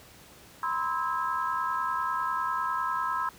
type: tone cluster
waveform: sine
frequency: 968 / 1038 / 1302 / 1634 Hz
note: B5 / C6 / E6 / G#6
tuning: -35 / -14 / -22 / -29 cents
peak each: -35 / -30 / -31 / -37 dBFS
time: 0.63-3.29 s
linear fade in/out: 2 ms
effects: pink hiss -52 dBFS RMS until 3.38 s + high-pass 60 Hz 12 dB/octave